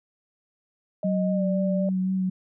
sine tone with pitch glide, 622.3 to 589.1 Hz, D#5 to D5, 0 to +5 cents, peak -27 dBFS, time 1.03-1.89 s, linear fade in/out 2 ms, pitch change -95 cents, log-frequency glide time 1.31-1.43 s
sine tone with vibrato, 187.5 Hz, F#3, 23 cents sharp, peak -22 dBFS, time 1.04-2.3 s, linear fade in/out 10 ms, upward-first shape sine, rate 3.9 Hz, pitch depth 18 cents each way
effects none

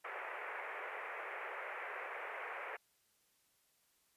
white band-pass noise, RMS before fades -45 dBFS, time 0.04-2.77 s, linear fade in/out 10 ms, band 410 to 2300 Hz, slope 48 dB/octave, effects white hiss -75 dBFS RMS until 4.16 s + resampled to 32000 Hz

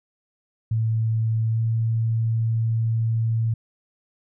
sine tone with pitch glide, 111.9 to 113.33 Hz, A2 to A#2, +30 to -48 cents, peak -19 dBFS, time 0.71-3.54 s, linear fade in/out 5 ms, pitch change +22 cents, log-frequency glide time 1.48-1.6 s, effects none

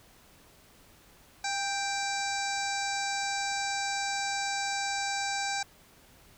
harmonic tone with a mistuned harmonic, 784 Hz, G5, in tune, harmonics 1 / 2 / 3 / 5 / 6 / 7 / 8 / 9 / 10, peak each -33 / -36 / -38 / -40 / -41 / -41 / -42 / -43 / -43 dBFS, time 1.44-5.63 s, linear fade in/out 5 ms, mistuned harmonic 1, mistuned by +32 cents, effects pink hiss -58 dBFS RMS until 6.37 s

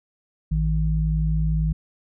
sine tone pair together, 55.61 / 157.3 Hz, A1 / D#3, +19 / +19 cents, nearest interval octave + tritone, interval 1800 cents, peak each -21 / -22 dBFS, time 0.51-1.73 s, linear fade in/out 10 ms, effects none

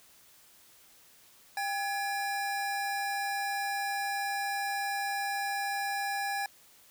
square tone pair together, 797.6 / 1690 Hz, G5 / G#6, +30 / +30 cents, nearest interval octave + minor second, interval 1300 cents, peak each -33 / -36 dBFS, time 1.57-6.46 s, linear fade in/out 2 ms, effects white hiss -59 dBFS RMS until 6.9 s

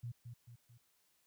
sine tone with echo, 119.3 Hz, A#2, 41 cents sharp, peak -40 dBFS, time 0.03-0.12 s, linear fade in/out 10 ms, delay 220 ms, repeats 3, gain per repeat -6 dB, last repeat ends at 0.78 s, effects white hiss -75 dBFS RMS until 1.26 s

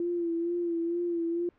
sine tone with vibrato, 341.2 Hz, F4, 40 cents flat, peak -27 dBFS, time 0-1.49 s, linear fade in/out 2 ms, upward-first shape sine, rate 2.2 Hz, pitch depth 40 cents each way, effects pink hiss -66 dBFS RMS until 1.58 s + low-pass 2000 Hz 12 dB/octave

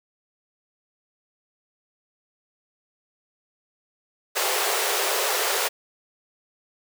pink high-pass noise, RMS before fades -24 dBFS, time 4.35-5.69 s, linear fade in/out 20 ms, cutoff 370 Hz, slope 96 dB/octave, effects none

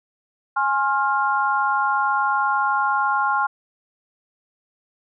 sine chord, F minor, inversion first, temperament equal with one note detuned, 830.6 / 1068.5 / 1396.9 Hz, Ab5 / C6 / F6, 0 / +36 / 0 cents, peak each -22 dBFS, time 0.56-3.47 s, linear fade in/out 10 ms, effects none

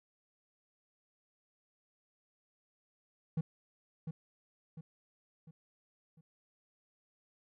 triangle tone with echo, 160 Hz, D#3, 49 cents sharp, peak -28 dBFS, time 3.37-3.41 s, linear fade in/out 5 ms, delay 700 ms, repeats 4, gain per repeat -7 dB, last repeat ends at 6.21 s, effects none

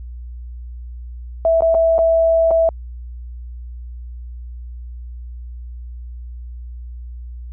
sine tone with dropouts, 657 Hz, E5, 6 cents flat, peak -11 dBFS, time 1.45-2.69 s, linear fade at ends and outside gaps 1 ms, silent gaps 1.607-1.621 / 1.744-1.749 / 1.982-1.989 / 2.508-2.512 s, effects added 60 Hz sine -29 dBFS peak until 7.52 s

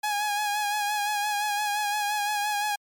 sawtooth tone with vibrato, 830.6 Hz, G#5, in tune, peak -21 dBFS, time 0.03-2.76 s, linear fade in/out 10 ms, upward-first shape sine, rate 5.8 Hz, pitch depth 35 cents each way, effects MP3 96 kbps

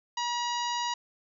harmonic tone, 960 Hz, B5, 49 cents flat, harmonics 1 / 2 / 3 / 4 / 5 / 6 / 7, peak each -30 / -39 / -38 / -39 / -40 / -43 / -43 dBFS, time 0.17-0.94 s, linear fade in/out 5 ms, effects none

